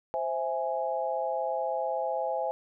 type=chord; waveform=sine; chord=C augmented; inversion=none; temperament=equal; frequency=523.3 / 659.3 / 830.6 Hz; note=C5 / E5 / G#5; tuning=0 / 0 / 0 cents; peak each=-32 dBFS; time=0.14-2.51 s; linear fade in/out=0 ms; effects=none